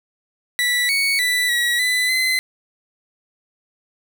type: tone with pitch steps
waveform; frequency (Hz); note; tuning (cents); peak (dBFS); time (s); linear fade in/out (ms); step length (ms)
30% pulse; 1960 / 2226 / 1978 / 1921 / 2000 / 2043; B6 / C#7 / B6 / B6 / B6 / C7; -14 / +7 / +2 / -48 / +21 / -42; -14; 0.59-2.39; 0; 300
effects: none